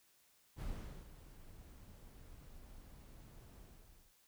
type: noise with ADSR envelope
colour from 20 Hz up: brown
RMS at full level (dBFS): -42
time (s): 0.56-4.14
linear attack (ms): 51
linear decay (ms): 460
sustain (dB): -14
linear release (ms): 530
effects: white hiss -71 dBFS RMS until 4.27 s